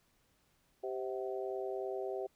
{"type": "harmonic tone with a mistuned harmonic", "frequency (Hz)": 130, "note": "C3", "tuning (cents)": -11, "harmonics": [3, 4, 5, 6], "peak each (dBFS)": [-38, -43, -43, -46], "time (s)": [0.83, 2.27], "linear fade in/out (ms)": 10, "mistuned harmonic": 6, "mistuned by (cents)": -61, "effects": ["pink hiss -73 dBFS RMS until 2.35 s"]}